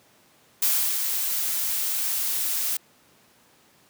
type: noise with ADSR envelope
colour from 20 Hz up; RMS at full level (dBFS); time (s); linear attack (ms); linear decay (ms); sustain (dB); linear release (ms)
blue; -21; 0.62-2.77; 5; 330; -5; 4
effects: pink hiss -58 dBFS RMS until 3.89 s + high-pass 150 Hz 12 dB/octave